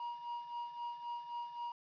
triangle tone with tremolo, 952 Hz, A#5, 36 cents sharp, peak -36 dBFS, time 0-1.72 s, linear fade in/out 2 ms, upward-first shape sine, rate 3.8 Hz, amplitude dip 65%, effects resampled to 11025 Hz + 11-bit

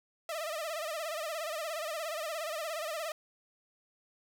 sawtooth tone with vibrato, 635 Hz, D#5, 35 cents sharp, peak -31 dBFS, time 0.29-3.12 s, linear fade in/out 2 ms, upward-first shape sine, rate 17 Hz, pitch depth 110 cents each way, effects none

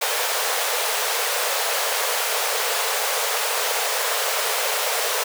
pink high-pass noise, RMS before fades -23 dBFS, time 0.01-5.24 s, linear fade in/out 10 ms, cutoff 430 Hz, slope 96 dB/octave, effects none

